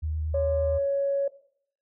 sine tone with vibrato, 77.78 Hz, D#2, in tune, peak -26 dBFS, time 0.02-0.79 s, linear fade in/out 20 ms, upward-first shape square, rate 8.7 Hz, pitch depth 14 cents each way
sine tone, 557 Hz, C#5, 8 cents sharp, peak -22 dBFS, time 0.34-1.28 s, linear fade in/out 5 ms
effects noise-tail reverb RT60 0.6 s tail -17 dB re dry + tanh soft clip ceiling -16 dBFS

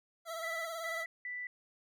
25% pulse tone with vibrato, 659.3 Hz, E5, in tune, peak -35 dBFS, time 0.25-1.06 s, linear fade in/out 50 ms, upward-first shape sine, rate 18 Hz, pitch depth 47 cents each way
sine tone bursts, 1979 Hz, B6, 3 cents sharp, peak -38 dBFS, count 3, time 0.43-1.47 s, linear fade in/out 2 ms, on 220 ms, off 190 ms
effects none

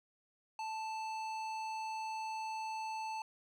triangle tone with hard clipping, 880 Hz, A5, in tune, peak -40 dBFS, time 0.59-3.22 s, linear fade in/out 2 ms, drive 17 dB, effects none

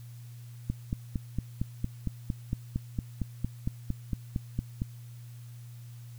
click train, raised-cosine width 5 ms, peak -17 dBFS, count 19, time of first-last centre 0.7-4.819 s, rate 4.37 Hz, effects added 119 Hz sine -43 dBFS peak until 6.18 s + white hiss -60 dBFS RMS until 6.18 s

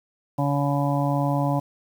harmonic tone, 141.9 Hz, C#3, 41 cents sharp, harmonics 1 / 2 / 4 / 5 / 6 / 7, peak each -23 / -26 / -29 / -30 / -31 / -31 dBFS, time 0.38-1.6 s, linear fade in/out 10 ms, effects 8-bit

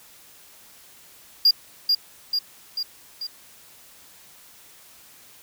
triangle tone with echo, 4817 Hz, D8, 43 cents sharp, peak -11 dBFS, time 1.45-1.51 s, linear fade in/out 5 ms, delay 440 ms, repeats 4, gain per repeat -4 dB, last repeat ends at 3.27 s, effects white hiss -50 dBFS RMS until 5.42 s

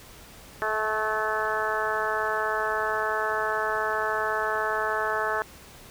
harmonic tone with a mistuned harmonic, 216.3 Hz, A3, 29 cents flat, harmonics 2 / 3 / 4 / 5 / 6 / 7 / 8, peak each -32 / -32 / -32 / -32 / -32 / -32 / -32 dBFS, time 0.62-5.42 s, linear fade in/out 0 ms, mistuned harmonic 5, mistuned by +16 cents, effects pink hiss -48 dBFS RMS until 5.9 s

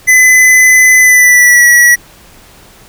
square tone with pitch glide, 2017 to 1931.5 Hz, B6 to B6, +36 to -39 cents, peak -3 dBFS, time 0.07-1.96 s, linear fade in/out 20 ms, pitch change -75 cents, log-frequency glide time 0.99-1.66 s, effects pink hiss -39 dBFS RMS until 2.88 s

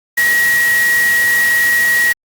sine tone in noise, 1905 Hz, A#6, 37 cents sharp, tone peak -10 dBFS, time 0.17-2.13 s, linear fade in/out 10 ms, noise white, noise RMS -22 dBFS, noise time 0.17-2.13 s, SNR +9 dB, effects Opus 48 kbps

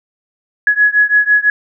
sine beating tone pair, 1680 / 1686 Hz, G#6 / G#6, +19 / +26 cents, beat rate 6 Hz, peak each -11 / -12 dBFS, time 0.67-1.5 s, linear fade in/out 2 ms, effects none

